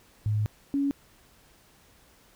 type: tone pair in turn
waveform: sine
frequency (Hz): 106.1 / 280.1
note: G#2 / C#4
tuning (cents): +38 / +18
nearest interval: octave + perfect fourth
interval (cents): 1680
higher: second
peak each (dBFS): -23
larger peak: neither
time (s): 0.26-0.46 / 0.74-0.91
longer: first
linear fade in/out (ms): 0
effects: pink hiss -59 dBFS RMS until 2.35 s